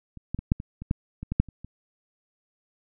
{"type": "clicks", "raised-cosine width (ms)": 5, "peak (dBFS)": [-29, -16, -20, -7, -22, -24, -11, -22, -15, -6, -30, -27], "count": 12, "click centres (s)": [0.173, 0.346, 0.39, 0.519, 0.601, 0.82, 0.911, 1.23, 1.32, 1.4, 1.487, 1.646], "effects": []}